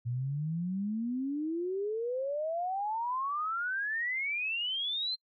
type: exponential sweep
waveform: sine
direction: up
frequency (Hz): 116.54 to 4186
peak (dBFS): -30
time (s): 0.05-5.16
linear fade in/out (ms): 20
effects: noise-tail reverb RT60 0.1 s tail -26 dB re dry + MP3 32 kbps